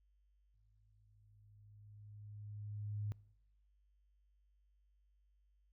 sine tone with exponential growth, 104.2 Hz, G#2, 6 cents sharp, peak -37 dBFS, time 0.54-3.12 s, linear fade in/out 0 ms, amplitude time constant 560 ms, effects noise-tail reverb RT60 0.8 s tail -23 dB re dry + added 50 Hz sine -70 dBFS peak until 5.72 s

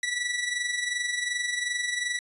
sawtooth tone with amplitude modulation, 1953 Hz, B6, 20 cents flat, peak -21 dBFS, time 0.03-2.19 s, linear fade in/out 2 ms, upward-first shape sine, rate 22.7 Hz, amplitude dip 55%, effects resampled to 24000 Hz

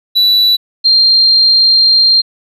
triangle / sine tone pair in turn, 3951 / 4186 Hz, B7 / C8, 0 / 0 cents, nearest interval minor second, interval 100 cents, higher second, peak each -5 dBFS, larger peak neither, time 0.15-0.57 / 0.84-2.22 s, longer second, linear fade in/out 20 ms, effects resampled to 32000 Hz

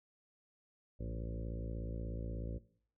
harmonic tone with a mistuned harmonic, 56.6 Hz, A1, 50 cents sharp, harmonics 1 / 2 / 3 / 4 / 5 / 6 / 7 / 8 / 9 / 10, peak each -41 / -44 / -49 / -50 / -53 / -54 / -58 / -57 / -54 / -56 dBFS, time 0.99-2.59 s, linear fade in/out 20 ms, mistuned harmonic 2, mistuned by -63 cents, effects noise-tail reverb RT60 0.6 s tail -19 dB re dry

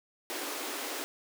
pink high-pass noise, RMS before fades -37 dBFS, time 0.3-1.04 s, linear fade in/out 0 ms, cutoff 260 Hz, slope 96 dB/octave, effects none

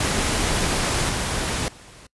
pink noise with level steps, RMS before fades -22 / -25 / -45 dBFS, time 0-2.07 s, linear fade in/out 5 ms, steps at 1.09 / 1.68 s, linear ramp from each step 2 ms, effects noise-tail reverb RT60 0.1 s tail -24 dB re dry + resampled to 24000 Hz

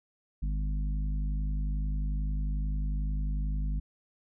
harmonic tone, 51.2 Hz, G#1, 24 cents flat, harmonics 1 / 3 / 4 / 5, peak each -28 / -38 / -45 / -47 dBFS, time 0.42-3.8 s, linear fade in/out 10 ms, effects none

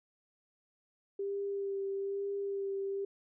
sine tone with vibrato, 395.9 Hz, G4, 17 cents sharp, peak -33 dBFS, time 1.19-3.05 s, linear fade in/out 5 ms, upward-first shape sine, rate 1.1 Hz, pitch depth 17 cents each way, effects none

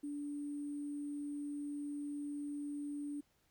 sine tone with sample-and-hold, 290 Hz, D4, 22 cents flat, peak -39 dBFS, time 0.03-3.21 s, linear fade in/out 10 ms, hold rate 8820 Hz, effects pink hiss -75 dBFS RMS until 3.5 s

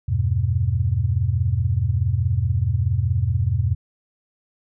sine chord, E minor, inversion none, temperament just, 82.41 / 98.89 / 123.61 Hz, E2 / G2 / B2, 0 / +16 / +2 cents, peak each -23 / -21 / -22 dBFS, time 0.08-3.75 s, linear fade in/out 10 ms, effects none

